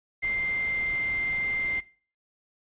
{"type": "tone in noise", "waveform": "sine", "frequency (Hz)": 2093, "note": "C7", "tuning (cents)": 0, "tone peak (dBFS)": -25, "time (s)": [0.22, 1.81], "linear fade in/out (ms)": 20, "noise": "pink", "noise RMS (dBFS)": -42, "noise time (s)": [0.22, 1.81], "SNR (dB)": 14, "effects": ["noise-tail reverb RT60 0.4 s tail -19 dB re dry", "resampled to 8000 Hz"]}